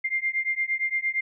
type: beating tone pair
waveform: sine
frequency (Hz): 2100 / 2108.7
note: C7 / C7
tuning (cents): +6 / +13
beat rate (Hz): 8.7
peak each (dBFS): -27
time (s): 0.04-1.21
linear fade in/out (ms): 10
effects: none